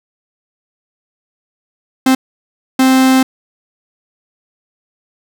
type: tone bursts at uneven times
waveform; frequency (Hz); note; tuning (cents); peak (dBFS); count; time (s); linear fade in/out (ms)
45% pulse; 261.6; C4; 0; -7; 2; 2.06-2.15 / 2.79-3.23; 5
effects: none